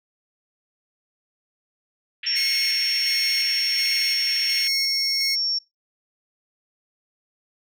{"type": "band-pass noise", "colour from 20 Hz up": "white", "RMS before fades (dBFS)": -33, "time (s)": [2.23, 4.68], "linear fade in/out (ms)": 5, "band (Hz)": [1800, 3200], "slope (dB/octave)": 48}
{"type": "tone", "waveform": "sine", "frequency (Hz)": 5480, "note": "F8", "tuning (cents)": -34, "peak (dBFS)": -21, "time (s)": [2.26, 5.59], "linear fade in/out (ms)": 10}
{"type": "tone with tremolo", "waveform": "sawtooth", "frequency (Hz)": 2170, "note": "C#7", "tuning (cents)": -37, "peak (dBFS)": -22, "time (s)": [2.35, 5.36], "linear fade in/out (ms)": 20, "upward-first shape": "square", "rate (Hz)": 1.4, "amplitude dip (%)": 35}
{"effects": ["noise-tail reverb RT60 0.2 s tail -25 dB re dry"]}